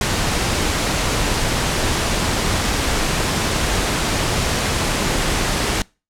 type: noise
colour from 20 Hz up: pink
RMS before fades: -19 dBFS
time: 0.01-5.82 s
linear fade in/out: 2 ms
effects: noise-tail reverb RT60 0.3 s tail -25 dB re dry + low-pass 9000 Hz 12 dB/octave